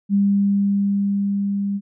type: tone with level ramp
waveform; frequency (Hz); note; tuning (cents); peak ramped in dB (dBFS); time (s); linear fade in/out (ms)
sine; 200; G3; +35; -13 to -20; 0.09-1.81; 50
effects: none